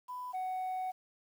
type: tone pair in turn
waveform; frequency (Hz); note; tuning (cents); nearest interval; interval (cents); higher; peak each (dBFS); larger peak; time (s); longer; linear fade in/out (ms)
sine; 996 / 744.8; B5 / F#5; +14 / +11; perfect fourth; 503; first; -38 / -31; second; 0.08-0.33 / 0.33-0.92; second; 20
effects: tanh soft clip ceiling -33 dBFS + 10-bit